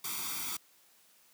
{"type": "noise with comb filter", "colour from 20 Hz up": "white", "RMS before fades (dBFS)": -37, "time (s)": [0.04, 0.57], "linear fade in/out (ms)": 5, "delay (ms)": 0.86, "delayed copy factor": 0.85, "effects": ["white hiss -64 dBFS RMS until 1.33 s", "high-pass 150 Hz 12 dB/octave"]}